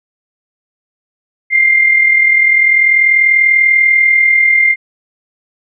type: tone with amplitude modulation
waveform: sine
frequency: 2100 Hz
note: C7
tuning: 6 cents sharp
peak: -4 dBFS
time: 1.5-4.76 s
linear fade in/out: 50 ms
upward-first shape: sine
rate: 40.3 Hz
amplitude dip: 50%
effects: none